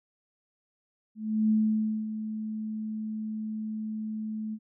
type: tone with ADSR envelope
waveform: sine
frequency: 216.8 Hz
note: A3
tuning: 25 cents flat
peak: -20 dBFS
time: 1.15-4.59 s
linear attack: 350 ms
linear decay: 560 ms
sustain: -11 dB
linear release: 57 ms
effects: none